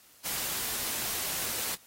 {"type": "noise", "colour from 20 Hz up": "white", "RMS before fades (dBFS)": -33, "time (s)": [0.24, 1.76], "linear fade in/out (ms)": 20, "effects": ["white hiss -58 dBFS RMS until 1.86 s", "AAC 48 kbps"]}